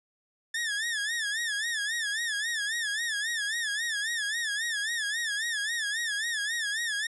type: tone with vibrato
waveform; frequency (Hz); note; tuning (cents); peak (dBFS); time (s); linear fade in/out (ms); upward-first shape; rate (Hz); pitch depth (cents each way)
sawtooth; 1760; A6; 0; -25; 0.54-7.07; 5; sine; 3.7; 130
effects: resampled to 24000 Hz